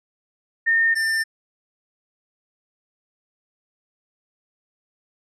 sine / square tone pair in turn, 1824 / 1792.7 Hz, A#6 / A6, -38 / +32 cents, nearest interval unison, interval 30 cents, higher first, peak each -15 / -20 dBFS, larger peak first, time 0.66-0.95 / 0.95-1.24 s, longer neither, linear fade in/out 20 ms, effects low-pass 10000 Hz 12 dB/octave

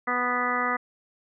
harmonic tone, 246.9 Hz, B3, in tune, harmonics 1 / 2 / 3 / 4 / 5 / 6 / 7 / 8, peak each -34 / -34 / -33 / -33 / -27 / -35 / -34 / -30 dBFS, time 0.07-0.77 s, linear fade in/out 10 ms, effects none

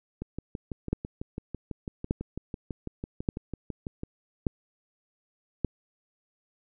two click trains, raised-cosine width 3 ms, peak -21 / -12 dBFS, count 24 / 5, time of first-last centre 0.22-4.034 / 0.93-5.647 s, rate 6.03 / 0.848 Hz, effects none

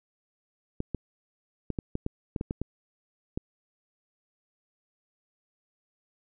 clicks, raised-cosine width 3 ms, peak -17 dBFS, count 11, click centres 0.804 / 0.947 / 1.703 / 1.788 / 1.954 / 2.064 / 2.362 / 2.411 / 2.509 / 2.616 / 3.375 s, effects none

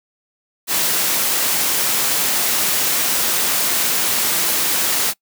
white noise, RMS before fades -18 dBFS, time 0.67-5.14 s, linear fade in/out 50 ms, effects noise-tail reverb RT60 0.1 s tail -24 dB re dry + high-pass 150 Hz 12 dB/octave

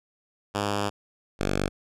5% pulse tone pair in turn, 102.1 / 48.6 Hz, G#2 / G1, -29 / -14 cents, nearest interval octave + minor second, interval 1285 cents, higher first, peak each -14 / -13 dBFS, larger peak second, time 0.54-0.9 / 1.39-1.69 s, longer first, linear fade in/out 20 ms, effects low-pass 9000 Hz 12 dB/octave

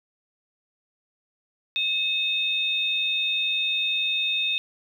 sine tone pair together, 2580 / 3649 Hz, E7 / A#7, -38 / -38 cents, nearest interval tritone, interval 600 cents, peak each -26 / -24 dBFS, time 1.76-4.58 s, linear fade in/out 0 ms, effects 9-bit

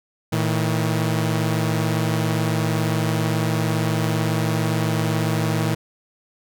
sawtooth tone pair together, 112.4 / 159.67 Hz, A2 / D#3, +37 / +45 cents, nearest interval tritone, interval 608 cents, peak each -18 dBFS, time 0.32-5.75 s, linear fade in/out 10 ms, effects none

